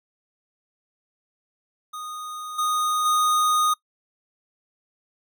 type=tone with level steps; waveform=square; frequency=1237 Hz; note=D#6; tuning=10 cents flat; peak=-33 / -22 / -19 dBFS; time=1.93-3.74 s; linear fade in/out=10 ms; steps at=2.58 / 3.05 s; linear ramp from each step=10 ms; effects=noise-tail reverb RT60 0.1 s tail -21 dB re dry